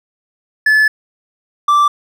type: tone pair in turn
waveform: triangle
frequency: 1729 / 1170.7 Hz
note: A6 / D6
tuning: -31 / -6 cents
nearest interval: perfect fifth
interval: 675 cents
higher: first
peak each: -6 dBFS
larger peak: neither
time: 0.66-0.88 / 1.68-1.88 s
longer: first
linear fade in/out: 5 ms
effects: none